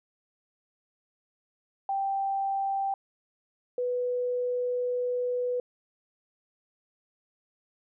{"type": "tone pair in turn", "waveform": "sine", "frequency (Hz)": [784, 493.9], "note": ["G5", "B4"], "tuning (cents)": [0, 0], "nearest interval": "minor sixth", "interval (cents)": 800, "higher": "first", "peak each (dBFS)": -26, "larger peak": "neither", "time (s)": [[1.89, 2.94], [3.78, 5.6]], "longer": "second", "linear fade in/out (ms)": 2, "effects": []}